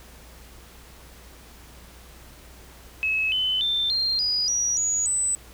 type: tone with pitch steps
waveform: sine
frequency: 2579 / 3032 / 3564 / 4190 / 4925 / 5790 / 6806 / 8001 Hz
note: E7 / F#7 / A7 / C8 / D#8 / F#8 / G#8 / B8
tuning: -39 / +42 / +22 / +2 / -19 / -38 / +41 / +22 cents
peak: -21 dBFS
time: 3.03-5.35 s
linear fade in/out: 0 ms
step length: 290 ms
effects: added 60 Hz sine -48 dBFS peak until 5.53 s + pink hiss -49 dBFS RMS until 5.53 s